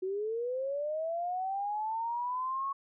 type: linear sweep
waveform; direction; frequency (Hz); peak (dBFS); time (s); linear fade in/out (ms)
sine; up; 366.7 to 1108.7; -31; 0.02-2.73; 10
effects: none